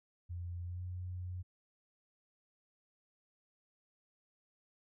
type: tone with pitch glide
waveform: sine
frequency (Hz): 87.4 to 90.33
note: F2 to F#2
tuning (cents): +2 to -41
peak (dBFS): -39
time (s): 0.29-1.43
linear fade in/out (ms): 20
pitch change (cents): +57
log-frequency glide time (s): 0.63-0.83
effects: none